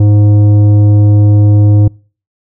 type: tone with tanh clipping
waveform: sine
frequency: 103.83 Hz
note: G#2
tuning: in tune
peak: -5 dBFS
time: 0-1.88 s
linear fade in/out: 5 ms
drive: 10 dB
effects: noise-tail reverb RT60 0.4 s tail -26 dB re dry